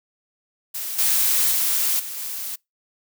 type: noise with level steps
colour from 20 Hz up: blue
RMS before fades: -29 / -19 / -21 / -32 / -30 dBFS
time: 0.74-2.56 s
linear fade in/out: 10 ms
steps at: 0.98 / 1.51 / 1.99 / 2.17 s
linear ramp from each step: 10 ms
effects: noise-tail reverb RT60 0.2 s tail -26 dB re dry